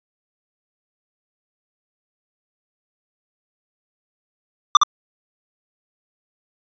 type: tone with echo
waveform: square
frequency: 1186 Hz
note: D6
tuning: 17 cents sharp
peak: -6 dBFS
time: 4.75-4.77 s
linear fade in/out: 2 ms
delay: 64 ms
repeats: 1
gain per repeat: -4 dB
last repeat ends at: 4.834 s
effects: resampled to 16000 Hz